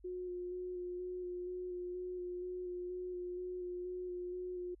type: tone with vibrato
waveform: sine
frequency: 360 Hz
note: F#4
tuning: 47 cents flat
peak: -39 dBFS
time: 0.04-4.75 s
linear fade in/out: 10 ms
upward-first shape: square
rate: 2.1 Hz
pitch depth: 13 cents each way
effects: added 50 Hz sine -60 dBFS peak until 4.8 s